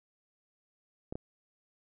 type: clicks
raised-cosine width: 2 ms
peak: -24 dBFS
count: 2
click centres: 1.125 / 1.155 s
effects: none